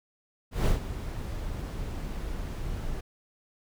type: noise with ADSR envelope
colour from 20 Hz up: brown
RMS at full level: -21 dBFS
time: 0.51-3.01 s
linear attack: 160 ms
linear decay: 120 ms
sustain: -13 dB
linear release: 9 ms
effects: none